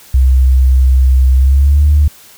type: tone with pitch glide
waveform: sine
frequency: 65 to 73.81 Hz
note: C2 to D2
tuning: -11 to +9 cents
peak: -4 dBFS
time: 0.14-2.08 s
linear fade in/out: 5 ms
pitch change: +220 cents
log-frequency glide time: 1.35-1.85 s
effects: tanh soft clip ceiling 0 dBFS + white hiss -40 dBFS RMS until 2.37 s